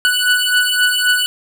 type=beating tone pair; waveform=25% pulse; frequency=1480 / 1483.8 Hz; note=F#6 / F#6; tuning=0 / +4 cents; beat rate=3.8 Hz; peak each=-12 dBFS; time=0.05-1.26 s; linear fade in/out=0 ms; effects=none